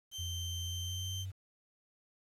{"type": "tone", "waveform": "30% pulse", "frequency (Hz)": 3119, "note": "G7", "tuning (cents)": -9, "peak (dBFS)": -37, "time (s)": [0.11, 1.26], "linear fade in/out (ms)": 50}
{"type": "tone with pitch glide", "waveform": "sine", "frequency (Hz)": [87.31, 95.21], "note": ["F2", "G2"], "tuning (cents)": [0, -50], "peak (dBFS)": -38, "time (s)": [0.18, 1.32], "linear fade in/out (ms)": 20, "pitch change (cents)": 150, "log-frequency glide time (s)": [0.64, 1.2]}
{"effects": ["resampled to 32000 Hz", "10-bit"]}